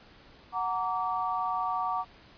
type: chord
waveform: sine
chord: Gb augmented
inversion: none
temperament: just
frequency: 740 / 925 / 1156.2 Hz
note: Gb5 / Bb5 / D6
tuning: 0 / -14 / -27 cents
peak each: -32 / -33 / -31 dBFS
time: 0.52-2.05 s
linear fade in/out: 50 ms
effects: pink hiss -55 dBFS RMS until 2.37 s + resampled to 11025 Hz